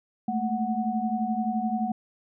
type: tone cluster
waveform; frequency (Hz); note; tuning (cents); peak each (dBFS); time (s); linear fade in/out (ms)
sine; 214.7 / 226.3 / 740; A3 / A3 / F#5; -42 / +49 / 0; -29; 0.28-1.92; 5
effects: none